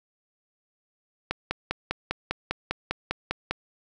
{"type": "click train", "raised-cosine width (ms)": 0.3, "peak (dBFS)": -10, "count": 12, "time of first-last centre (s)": [1.31, 3.51], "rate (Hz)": 5, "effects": []}